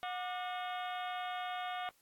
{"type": "harmonic tone with a mistuned harmonic", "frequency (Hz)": 363.3, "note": "F#4", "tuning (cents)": -32, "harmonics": [2, 3, 4, 5, 6, 7, 8, 9, 10], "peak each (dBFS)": [-39, -45, -47, -52, -49, -56, -51, -52, -53], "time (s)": [0.03, 1.89], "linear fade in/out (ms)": 0, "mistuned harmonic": 3, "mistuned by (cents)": 150, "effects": ["white hiss -71 dBFS RMS until 2.01 s", "AAC 64 kbps"]}